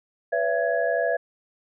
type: tone cluster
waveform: sine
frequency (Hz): 495.6 / 568 / 671 / 1673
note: B4 / C#5 / E5 / G#6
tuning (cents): +6 / +42 / +31 / +12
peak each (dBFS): -27 / -27 / -24 / -29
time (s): 0.32-1.17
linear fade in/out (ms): 10
effects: none